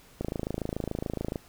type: click train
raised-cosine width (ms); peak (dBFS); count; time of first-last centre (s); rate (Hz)
2; -17; 32; 0.21-1.358; 27
effects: pink hiss -56 dBFS RMS until 1.48 s